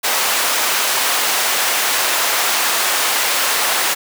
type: high-pass noise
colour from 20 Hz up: pink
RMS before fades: -17 dBFS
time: 0.03-3.95 s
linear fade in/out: 20 ms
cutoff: 800 Hz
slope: 12 dB/octave
effects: none